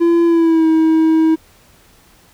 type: tone with pitch glide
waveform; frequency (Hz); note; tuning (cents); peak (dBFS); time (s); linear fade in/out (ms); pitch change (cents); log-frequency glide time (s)
triangle; 339 to 320; E4 to D#4; +49 to +49; -7; 0-1.36; 20; -100; 0.25-0.67
effects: pink hiss -49 dBFS RMS until 2.33 s